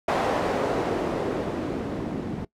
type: noise with low-pass filter sweep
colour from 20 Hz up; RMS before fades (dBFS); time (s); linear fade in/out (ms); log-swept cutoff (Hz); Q
blue; -27; 0.08-2.45; 5; 650 to 240; 1.2
effects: noise-tail reverb RT60 0.1 s tail -21 dB re dry